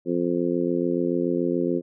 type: harmonic tone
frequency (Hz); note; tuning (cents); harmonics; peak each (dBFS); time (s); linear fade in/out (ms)
87; F2; -6; 2 / 3 / 4 / 5 / 6; -30 / -26 / -25 / -29 / -31; 0.05-1.82; 50
effects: none